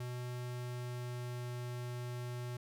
square tone with pitch glide, 123.47 to 122.62 Hz, B2 to B2, 0 to -12 cents, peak -40 dBFS, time 0-2.57 s, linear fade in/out 5 ms, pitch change -12 cents, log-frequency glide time 0.25-1.48 s, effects none

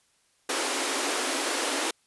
pink high-pass noise, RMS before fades -28 dBFS, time 0.49-1.91 s, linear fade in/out 5 ms, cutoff 260 Hz, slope 96 dB/octave, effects white hiss -67 dBFS RMS until 2.06 s + resampled to 24000 Hz

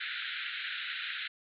pink band-pass noise, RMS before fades -38 dBFS, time 0-1.28 s, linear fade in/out 10 ms, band 1400 to 4000 Hz, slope 96 dB/octave, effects none

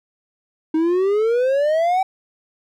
triangle exponential sweep, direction up, 311.1 to 773 Hz, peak -13 dBFS, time 0.74-2.03 s, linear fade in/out 5 ms, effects none

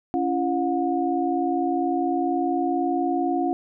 sine tone cluster, 278.9 / 338.8 / 723 Hz, C#4 / E4 / F#5, +11 / +48 / -40 cents, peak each -25 dBFS, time 0.14-3.53 s, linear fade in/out 0 ms, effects none

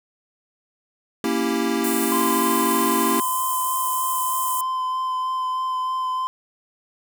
square chord, A# diminished seventh, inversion none, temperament equal with one note detuned, 233.1 / 277.2 / 329.6 / 393.1 Hz, A#3 / C#4 / E4 / G4, 0 / 0 / 0 / +5 cents, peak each -26 / -27 / -26 / -27 dBFS, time 1.24-3.2 s, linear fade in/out 2 ms
pink high-pass noise, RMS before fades -28 dBFS, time 1.84-4.61 s, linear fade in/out 2 ms, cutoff 7400 Hz, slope 48 dB/octave
triangle tone with vibrato, 1029 Hz, C6, 29 cents flat, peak -20 dBFS, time 2.12-6.27 s, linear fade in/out 0 ms, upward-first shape sine, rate 3.2 Hz, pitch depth 11 cents each way
effects none

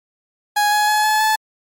30% pulse tone with pitch steps, 830.6 / 839.8 / 849 / 858.4 / 867.9 Hz, G#5 / G#5 / G#5 / A5 / A5, 0 / +19 / +38 / -43 / -24 cents, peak -11 dBFS, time 0.56-1.36 s, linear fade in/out 10 ms, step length 160 ms, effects MP3 64 kbps

